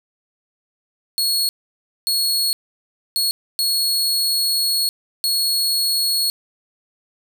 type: tone bursts at uneven times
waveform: sawtooth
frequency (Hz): 4336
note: C#8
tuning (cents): -39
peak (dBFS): -14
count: 5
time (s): 1.18-1.49 / 2.07-2.53 / 3.16-3.31 / 3.59-4.89 / 5.24-6.3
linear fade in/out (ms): 0
effects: none